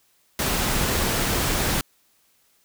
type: noise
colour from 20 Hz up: pink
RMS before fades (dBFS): -23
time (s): 0.39-1.81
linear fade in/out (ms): 2
effects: white hiss -63 dBFS RMS until 2.64 s